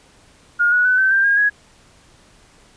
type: tone with pitch steps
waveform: sine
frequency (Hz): 1425 / 1462.5 / 1501 / 1540.6 / 1581.1 / 1622.8 / 1665.5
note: F6 / F#6 / F#6 / G6 / G6 / G#6 / G#6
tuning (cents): +34 / -21 / +24 / -30 / +14 / -41 / +4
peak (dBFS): -12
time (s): 0.59-1.5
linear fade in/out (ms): 20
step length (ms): 130
effects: pink hiss -51 dBFS RMS until 2.76 s + resampled to 22050 Hz